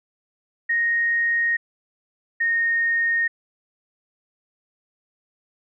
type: tone pair in turn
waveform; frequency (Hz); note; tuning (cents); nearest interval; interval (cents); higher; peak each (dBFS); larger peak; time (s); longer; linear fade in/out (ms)
sine; 1864.7 / 1849.7; A#6 / A#6; 0 / -14; unison; 14; first; -18; neither; 0.69-1.57 / 2.4-3.28; neither; 10
effects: none